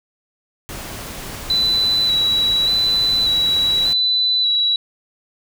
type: noise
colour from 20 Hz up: pink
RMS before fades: -31 dBFS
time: 0.69-3.93 s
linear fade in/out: 0 ms
type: tone with vibrato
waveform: sine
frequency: 3951 Hz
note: B7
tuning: in tune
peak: -14 dBFS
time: 1.5-4.76 s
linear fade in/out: 2 ms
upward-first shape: square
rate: 0.85 Hz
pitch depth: 19 cents each way
effects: none